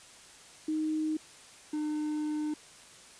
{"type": "tone pair in turn", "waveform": ["sine", "triangle"], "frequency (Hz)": [311.1, 302.9], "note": ["D#4", "D#4"], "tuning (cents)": [0, -46], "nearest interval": "unison", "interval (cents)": 46, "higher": "first", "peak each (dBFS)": -28, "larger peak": "neither", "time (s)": [[0.68, 1.17], [1.73, 2.54]], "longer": "second", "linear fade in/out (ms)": 5, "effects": ["white hiss -53 dBFS RMS until 3.19 s", "resampled to 22050 Hz"]}